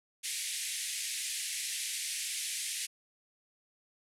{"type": "band-pass noise", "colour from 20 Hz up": "white", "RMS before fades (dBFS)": -37, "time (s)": [0.23, 2.87], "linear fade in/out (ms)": 20, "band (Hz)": [1900, 11000], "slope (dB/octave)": 48, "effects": []}